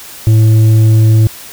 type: tone with tanh clipping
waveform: sine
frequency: 110 Hz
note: A2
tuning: in tune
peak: -5 dBFS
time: 0.27-1.27 s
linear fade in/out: 0 ms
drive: 6 dB
effects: white hiss -31 dBFS RMS until 1.52 s